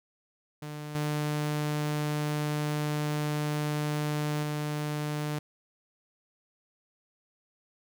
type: tone with level steps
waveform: sawtooth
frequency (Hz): 149.6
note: D3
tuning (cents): +32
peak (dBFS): -33 / -24 / -26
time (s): 0.62-5.39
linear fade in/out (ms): 5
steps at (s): 0.95 / 4.43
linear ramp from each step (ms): 2
effects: none